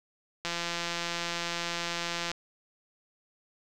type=click train; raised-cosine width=0.2 ms; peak=-15 dBFS; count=320; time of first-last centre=0.45-2.315 s; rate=171 Hz; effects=none